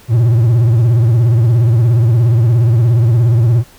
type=tone with vibrato; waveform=triangle; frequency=116.6 Hz; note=A#2; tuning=1 cent sharp; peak=-5 dBFS; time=0.08-3.64 s; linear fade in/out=50 ms; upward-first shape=triangle; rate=17 Hz; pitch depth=160 cents each way; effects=pink hiss -43 dBFS RMS until 3.78 s